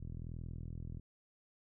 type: tone with low-pass filter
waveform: 5% pulse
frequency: 41.24 Hz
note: E1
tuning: 2 cents sharp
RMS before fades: -44 dBFS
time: 0-1 s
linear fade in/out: 10 ms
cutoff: 120 Hz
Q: 0.99
effects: none